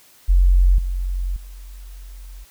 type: tone with level steps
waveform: sine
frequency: 45.15 Hz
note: F#1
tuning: 42 cents flat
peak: -10 / -20 / -34 dBFS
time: 0.28-2.45 s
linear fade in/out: 20 ms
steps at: 0.78 / 1.36 s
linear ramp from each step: 5 ms
effects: white hiss -51 dBFS RMS until 2.5 s